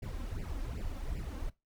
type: noise with flanger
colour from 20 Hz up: brown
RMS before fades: -38 dBFS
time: 0.02-1.5 s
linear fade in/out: 10 ms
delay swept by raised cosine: 0.39 to 3.79 ms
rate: 2.6 Hz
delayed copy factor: +0.95
effects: noise-tail reverb RT60 0.2 s tail -18 dB re dry